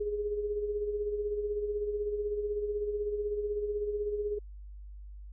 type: tone with tremolo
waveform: sine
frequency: 415.3 Hz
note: G#4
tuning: in tune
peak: -28 dBFS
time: 0-4.39 s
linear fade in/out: 10 ms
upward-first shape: sine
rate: 16 Hz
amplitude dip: 50%
effects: added 50 Hz sine -43 dBFS peak until 5.32 s